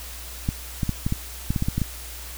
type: clicks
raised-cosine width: 5 ms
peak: -10 dBFS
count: 11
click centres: 0.489 / 0.832 / 0.893 / 1.065 / 1.124 / 1.505 / 1.562 / 1.624 / 1.685 / 1.78 / 1.817 s
effects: added 60 Hz sine -38 dBFS peak until 2.37 s + white hiss -39 dBFS RMS until 2.37 s